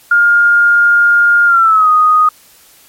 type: tone with pitch glide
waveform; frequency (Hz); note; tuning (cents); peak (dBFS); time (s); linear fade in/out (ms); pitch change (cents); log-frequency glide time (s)
sine; 1413 to 1244.4; F6 to D#6; +20 to 0; -5; 0.11-2.29; 5; -220; 1.46-1.89
effects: white hiss -44 dBFS RMS until 2.88 s + MP3 64 kbps